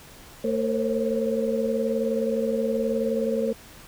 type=tone cluster; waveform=sine; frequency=224.3 / 455.9 / 528 / 547 Hz; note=A3 / A#4 / C5 / C#5; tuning=+34 / -39 / +16 / -23 cents; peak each=-27 / -26 / -28 / -32 dBFS; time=0.44-3.53 s; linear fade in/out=5 ms; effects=pink hiss -47 dBFS RMS until 3.87 s